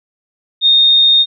sine tone, 3683 Hz, A#7, 22 cents flat, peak -6 dBFS, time 0.61-1.26 s, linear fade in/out 50 ms, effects none

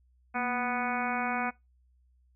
harmonic tone with a mistuned harmonic, 246.9 Hz, B3, in tune, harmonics 1 / 2 / 3 / 4 / 5 / 6 / 7 / 8 / 9 / 10, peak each -35 / -42 / -33 / -38 / -38 / -36 / -42 / -47 / -38 / -41 dBFS, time 0.34-1.51 s, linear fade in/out 20 ms, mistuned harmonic 1, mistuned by -78 cents, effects noise-tail reverb RT60 0.2 s tail -22 dB re dry + added 62 Hz sine -62 dBFS peak until 2.35 s

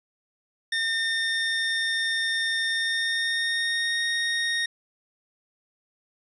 25% pulse tone with pitch glide, 1817 to 1857.3 Hz, A#6 to A#6, -45 to -7 cents, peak -20 dBFS, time 0.72-4.66 s, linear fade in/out 5 ms, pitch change +38 cents, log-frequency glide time 2.69-4.03 s, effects resampled to 22050 Hz + 10-bit

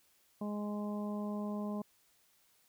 harmonic tone, 207.7 Hz, G#3, in tune, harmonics 1 / 2 / 3 / 4 / 5, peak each -36 / -46 / -45 / -51 / -49 dBFS, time 0.41-1.82 s, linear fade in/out 5 ms, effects white hiss -70 dBFS RMS until 2.68 s

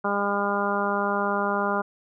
harmonic tone, 201.9 Hz, G#3, 49 cents flat, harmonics 1 / 2 / 3 / 4 / 5 / 6 / 7, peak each -30 / -30 / -30 / -30 / -30 / -30 / -30 dBFS, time 0.04-1.82 s, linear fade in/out 10 ms, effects none

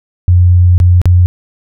sine tone with dropouts, 89.1 Hz, F2, 35 cents sharp, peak -3 dBFS, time 0.28-1.26 s, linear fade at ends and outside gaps 0 ms, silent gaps 0.78-0.801 / 1.016-1.056 s, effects none

